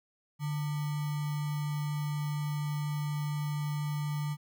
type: tone with sample-and-hold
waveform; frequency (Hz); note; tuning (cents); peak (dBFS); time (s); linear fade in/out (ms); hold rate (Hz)
sine; 147.9; D3; +13; -30; 0.39-4.37; 50; 1050
effects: none